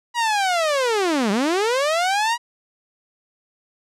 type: linear two-way sweep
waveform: sawtooth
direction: down then up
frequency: 971 to 190.4 to 971 Hz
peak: -14 dBFS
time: 0.14-2.38 s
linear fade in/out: 50 ms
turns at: 1.31 s
effects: low-pass 8000 Hz 12 dB/octave